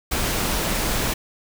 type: noise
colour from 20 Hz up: pink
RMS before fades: -23 dBFS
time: 0.11-1.14 s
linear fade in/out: 10 ms
effects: none